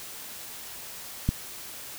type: click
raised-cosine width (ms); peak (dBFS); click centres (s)
5; -10; 1.29
effects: white hiss -41 dBFS RMS until 1.98 s